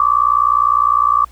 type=tone with amplitude modulation; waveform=sine; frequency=1156 Hz; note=D6; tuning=28 cents flat; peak=-6 dBFS; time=0-1.25 s; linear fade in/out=2 ms; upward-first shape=sine; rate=59.9 Hz; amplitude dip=100%; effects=added 60 Hz sine -40 dBFS peak until 1.31 s + pink hiss -50 dBFS RMS until 1.31 s